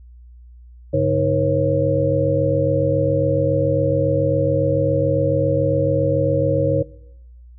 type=tone cluster; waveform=sine; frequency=98.9 / 142.6 / 313 / 477.8 / 545 Hz; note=G2 / C#3 / D#4 / A#4 / C#5; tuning=+16 / +49 / +10 / +43 / -29 cents; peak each=-23 / -21 / -24 / -23 / -18 dBFS; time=0.93-6.83 s; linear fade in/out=10 ms; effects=noise-tail reverb RT60 0.9 s tail -22 dB re dry + added 60 Hz sine -40 dBFS peak until 7.58 s